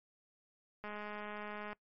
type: click train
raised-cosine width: 0.5 ms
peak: -30 dBFS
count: 187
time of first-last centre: 0.84-1.73 s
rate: 209 Hz
effects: noise-tail reverb RT60 0.1 s tail -22 dB re dry + MP3 32 kbps